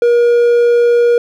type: tone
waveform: triangle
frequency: 476.3 Hz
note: A#4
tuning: 37 cents sharp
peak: -5 dBFS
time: 0.02-1.18 s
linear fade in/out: 2 ms
effects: none